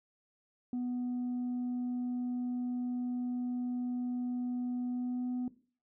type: tone with pitch glide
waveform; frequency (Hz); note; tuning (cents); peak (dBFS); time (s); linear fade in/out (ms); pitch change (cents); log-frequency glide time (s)
sine; 246.9 to 249; B3 to B3; 0 to +14; -30; 0.73-5.48; 2; +14; 4.87-5.29
effects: noise-tail reverb RT60 0.4 s tail -17 dB re dry + tanh soft clip ceiling -31 dBFS